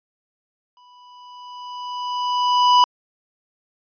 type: tone with exponential growth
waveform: square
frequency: 987.8 Hz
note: B5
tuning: in tune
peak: -10 dBFS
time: 0.77-2.84 s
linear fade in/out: 1 ms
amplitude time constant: 450 ms
effects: resampled to 11025 Hz